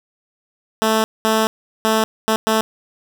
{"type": "tone bursts at uneven times", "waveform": "10% pulse", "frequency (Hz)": 220, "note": "A3", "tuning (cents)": 0, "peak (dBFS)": -6, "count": 5, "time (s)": [[0.82, 1.04], [1.25, 1.47], [1.85, 2.04], [2.28, 2.36], [2.47, 2.61]], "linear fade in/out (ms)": 0, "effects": []}